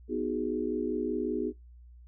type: chord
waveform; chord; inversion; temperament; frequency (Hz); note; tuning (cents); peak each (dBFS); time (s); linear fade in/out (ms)
sine; G# minor seventh; first; equal; 246.9 / 311.1 / 370 / 415.3; B3 / D#4 / F#4 / G#4; 0 / 0 / 0 / 0; -34; 0.08-1.53; 50
effects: noise-tail reverb RT60 0.2 s tail -25 dB re dry + added 60 Hz sine -49 dBFS peak until 2.07 s